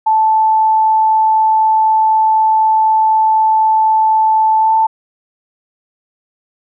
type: tone with pitch glide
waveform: sine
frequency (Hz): 876 to 885.2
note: A5 to A5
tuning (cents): -8 to +10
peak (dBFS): -8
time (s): 0.06-4.87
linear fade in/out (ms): 10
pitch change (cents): +18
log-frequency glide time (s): 4.58-4.73
effects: none